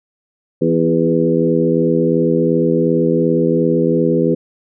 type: harmonic tone with a mistuned harmonic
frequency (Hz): 82.8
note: E2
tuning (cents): +8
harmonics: 2 / 3 / 4 / 5 / 6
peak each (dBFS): -18 / -18 / -18 / -18 / -18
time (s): 0.61-4.35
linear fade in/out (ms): 10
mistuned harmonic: 5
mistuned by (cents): -22
effects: none